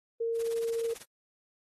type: tone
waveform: sine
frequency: 459.7 Hz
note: A#4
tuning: 24 cents flat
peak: -28 dBFS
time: 0.2-0.94 s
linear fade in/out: 10 ms
type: noise with tremolo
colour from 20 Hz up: white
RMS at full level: -44 dBFS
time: 0.34-1.06 s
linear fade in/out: 50 ms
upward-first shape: sine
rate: 18 Hz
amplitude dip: 95%
effects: AAC 32 kbps